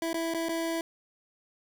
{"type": "tone with dropouts", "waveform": "25% pulse", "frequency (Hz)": 330, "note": "E4", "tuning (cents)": 2, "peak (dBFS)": -25, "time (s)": [0.02, 0.81], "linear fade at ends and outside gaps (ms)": 2, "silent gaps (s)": [[0.131, 0.142], [0.339, 0.345], [0.486, 0.492]], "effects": ["9-bit"]}